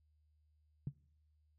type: tone with exponential decay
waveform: sine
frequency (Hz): 140.2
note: C#3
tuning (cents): +20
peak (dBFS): -32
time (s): 0.87-0.95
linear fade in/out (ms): 2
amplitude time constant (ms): 16
effects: noise-tail reverb RT60 0.7 s tail -24 dB re dry + added 76 Hz sine -70 dBFS peak until 1.58 s